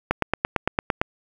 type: click train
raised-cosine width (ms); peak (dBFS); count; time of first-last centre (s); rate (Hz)
0.5; -4; 9; 0.11-1.015; 8.84
effects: 7-bit